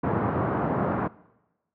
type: band-pass noise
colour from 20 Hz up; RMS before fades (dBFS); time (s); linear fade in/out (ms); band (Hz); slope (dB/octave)
pink; -26; 0.03-1.08; 10; 100 to 1300; 24
effects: noise-tail reverb RT60 1.0 s tail -21 dB re dry